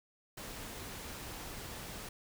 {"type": "noise", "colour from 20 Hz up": "pink", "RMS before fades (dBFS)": -45, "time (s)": [0.37, 2.09], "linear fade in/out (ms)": 5, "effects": []}